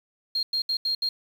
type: tone bursts at uneven times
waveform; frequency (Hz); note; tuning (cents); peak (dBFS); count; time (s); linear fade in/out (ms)
sine; 4224; C8; +16; -22; 5; 0.35-0.43 / 0.53-0.62 / 0.69-0.77 / 0.85-0.95 / 1.02-1.09; 5
effects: tanh soft clip ceiling -18 dBFS + 8-bit